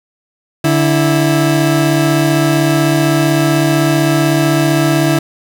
30% pulse tone pair together, 146.1 / 328 Hz, D3 / E4, -9 / -9 cents, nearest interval octave + major second, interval 1400 cents, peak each -10 dBFS, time 0.64-5.19 s, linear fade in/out 5 ms, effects none

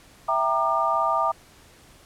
sine chord, E half-diminished seventh, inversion none, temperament equal with one note detuned, 659.3 / 784 / 932.3 / 1201.4 Hz, E5 / G5 / Bb5 / D6, 0 / 0 / 0 / +39 cents, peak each -26 / -28 / -26 / -23 dBFS, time 0.28-1.32 s, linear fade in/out 10 ms, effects pink hiss -52 dBFS RMS until 2.05 s + low-pass 12000 Hz 12 dB/octave

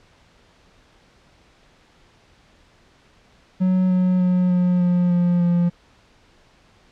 triangle tone with pitch steps, 185 / 183.09 / 181.19 / 179.32 / 177.46 / 175.63 / 173.81 Hz, F#3 / F#3 / F#3 / F3 / F3 / F3 / F3, 0 / -18 / -36 / +46 / +28 / +10 / -8 cents, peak -13 dBFS, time 3.6-5.7 s, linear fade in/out 20 ms, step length 300 ms, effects pink hiss -55 dBFS RMS until 6.91 s + low-pass 5000 Hz 12 dB/octave

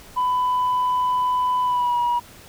sine tone with pitch glide, 999 to 962.7 Hz, B5 to B5, +20 to -45 cents, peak -16 dBFS, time 0.16-2.2 s, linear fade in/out 20 ms, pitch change -65 cents, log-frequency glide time 1.63-1.99 s, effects tanh soft clip ceiling -16 dBFS + pink hiss -45 dBFS RMS until 2.48 s

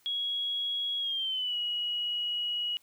sine tone with pitch glide, 3322 to 2909 Hz, G#7 to F#7, 0 to -30 cents, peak -29 dBFS, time 0.06-2.77 s, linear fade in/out 0 ms, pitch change -230 cents, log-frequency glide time 0.99-1.57 s, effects white hiss -65 dBFS RMS until 2.82 s

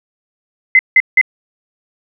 sine tone bursts, 2054 Hz, C7, 33 cents flat, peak -4 dBFS, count 3, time 0.75-1.213 s, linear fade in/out 2 ms, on 41 ms, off 170 ms, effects none

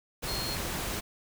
sine tone in noise, 4259 Hz, C8, 30 cents sharp, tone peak -35 dBFS, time 0.27-0.56 s, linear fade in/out 20 ms, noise pink, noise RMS -34 dBFS, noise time 0.22-1.01 s, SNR -4 dB, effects none

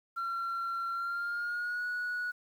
sine tone with pitch glide, 1366 to 1464 Hz, F6 to F#6, -39 to -19 cents, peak -30 dBFS, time 0.16-2.32 s, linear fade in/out 20 ms, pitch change +120 cents, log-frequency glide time 0.92-1.84 s, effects tanh soft clip ceiling -30 dBFS + 10-bit

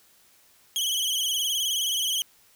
sawtooth tone with vibrato, 3136 Hz, G7, in tune, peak -21 dBFS, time 0.76-2.22 s, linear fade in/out 0 ms, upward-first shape sine, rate 19 Hz, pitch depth 94 cents each way, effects white hiss -59 dBFS RMS until 2.55 s

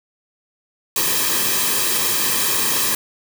white noise with comb filter, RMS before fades -19 dBFS, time 0.96-2.95 s, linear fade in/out 2 ms, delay 1.4 ms, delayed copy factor -0.7, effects none

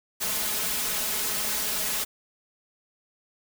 white noise with comb filter, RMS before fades -28 dBFS, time 0.2-2.05 s, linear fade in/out 20 ms, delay 4.7 ms, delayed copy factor +0.85, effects none

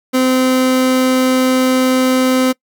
30% pulse tone, 257.8 Hz, C4, 26 cents flat, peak -8 dBFS, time 0.13-2.53 s, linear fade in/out 20 ms, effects noise-tail reverb RT60 0.1 s tail -24 dB re dry

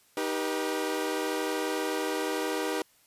sawtooth chord, Eb augmented, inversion none, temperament equal with one note detuned, 311.1 / 392 / 483.4 Hz, Eb4 / G4 / B4, 0 / 0 / -37 cents, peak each -29 dBFS, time 0.17-2.82 s, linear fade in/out 2 ms, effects white hiss -63 dBFS RMS until 3.06 s + resampled to 32000 Hz

